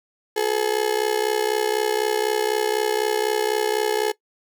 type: tone with amplitude modulation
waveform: 35% pulse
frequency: 427 Hz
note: G#4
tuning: 48 cents sharp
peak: -14 dBFS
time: 0.36-4.12 s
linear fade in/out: 10 ms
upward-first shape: sine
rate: 64 Hz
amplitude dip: 85%
effects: noise-tail reverb RT60 0.1 s tail -20 dB re dry